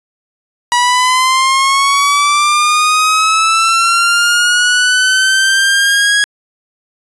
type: linear sweep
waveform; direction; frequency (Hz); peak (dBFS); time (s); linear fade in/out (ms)
sawtooth; up; 966 to 1661.2; -5; 0.72-6.24; 0
effects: resampled to 24000 Hz